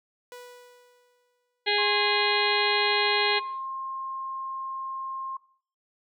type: tone with exponential decay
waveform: sawtooth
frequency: 491.3 Hz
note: B4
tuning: 9 cents flat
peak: -36 dBFS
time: 0.32-1.66 s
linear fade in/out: 1 ms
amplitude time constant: 290 ms
type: harmonic tone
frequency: 412.8 Hz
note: G#4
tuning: 10 cents flat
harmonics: 1 / 2 / 4 / 5 / 6 / 7 / 8 / 9 / 10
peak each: -29 / -30 / -31 / -29 / -32 / -35 / -30 / -34 / -29 dBFS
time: 1.66-3.4 s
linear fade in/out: 20 ms
type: tone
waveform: sine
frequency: 1064 Hz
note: C6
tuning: 29 cents sharp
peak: -31 dBFS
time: 1.78-5.37 s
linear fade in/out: 5 ms
effects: noise-tail reverb RT60 0.5 s tail -19 dB re dry